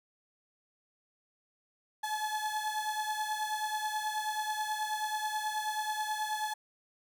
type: beating tone pair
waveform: 35% pulse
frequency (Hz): 854 / 863.3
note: G#5 / A5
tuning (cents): +48 / -33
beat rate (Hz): 9.3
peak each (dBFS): -32 / -36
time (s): 2.03-6.54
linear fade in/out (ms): 10
effects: none